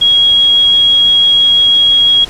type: tone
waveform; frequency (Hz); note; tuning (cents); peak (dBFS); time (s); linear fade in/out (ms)
sine; 3302; G#7; -11; -5; 0.01-2.25; 10
effects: pink hiss -30 dBFS RMS until 2.29 s + low-pass 8000 Hz 12 dB/octave